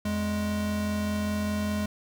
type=tone pair together; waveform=square; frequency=84.64 / 208.9 Hz; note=E2 / G#3; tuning=+46 / +10 cents; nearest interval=octave + major third; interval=1564 cents; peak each=-34 / -28 dBFS; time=0.05-1.86 s; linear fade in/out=5 ms; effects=none